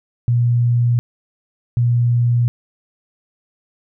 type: tone pair in turn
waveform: sine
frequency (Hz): 120 / 120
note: B2 / B2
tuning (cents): -49 / -49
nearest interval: unison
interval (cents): 0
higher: neither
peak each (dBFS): -12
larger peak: neither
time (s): 0.28-0.99 / 1.77-2.48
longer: neither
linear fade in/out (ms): 0
effects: none